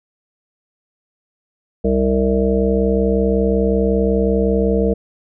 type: harmonic tone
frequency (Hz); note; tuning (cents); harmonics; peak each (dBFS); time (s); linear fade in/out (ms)
65.41; C2; 0; 1 / 3 / 5 / 7 / 9 / 10; -20 / -18 / -24 / -17 / -25 / -27; 1.84-4.94; 10
effects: none